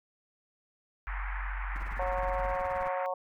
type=band-pass noise; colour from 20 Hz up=white; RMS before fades=-41 dBFS; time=1.07-3.06 s; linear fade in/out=0 ms; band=800 to 2100 Hz; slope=48 dB/octave
type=tone; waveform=sine; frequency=46.25 Hz; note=F#1; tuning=in tune; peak=-33 dBFS; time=1.07-2.54 s; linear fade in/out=10 ms
type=noise with tremolo; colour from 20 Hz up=brown; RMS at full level=-41 dBFS; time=1.75-2.89 s; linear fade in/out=10 ms; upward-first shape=triangle; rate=19 Hz; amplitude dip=100%
type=harmonic tone; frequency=183.1 Hz; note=F#3; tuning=18 cents flat; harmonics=3 / 4 / 5 / 6; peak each=-33 / -35 / -37 / -39 dBFS; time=1.99-3.14 s; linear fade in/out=5 ms
effects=none